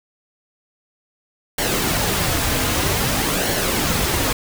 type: noise with flanger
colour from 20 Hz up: pink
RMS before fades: -20 dBFS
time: 1.58-4.33 s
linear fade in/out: 5 ms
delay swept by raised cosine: 0.8 to 5.5 ms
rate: 0.52 Hz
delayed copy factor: -0.5
effects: none